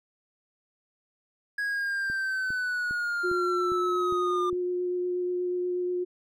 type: linear sweep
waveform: triangle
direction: down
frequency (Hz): 1661.2 to 1196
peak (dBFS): -25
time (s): 1.58-4.5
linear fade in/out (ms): 5
type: click train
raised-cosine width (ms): 3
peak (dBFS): -29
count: 7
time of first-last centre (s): 2.1-4.529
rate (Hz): 2.47
type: tone with vibrato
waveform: sine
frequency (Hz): 358.8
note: F4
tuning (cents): +47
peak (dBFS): -26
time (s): 3.23-6.05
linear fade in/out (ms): 20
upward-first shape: sine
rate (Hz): 8.3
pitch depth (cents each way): 9
effects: none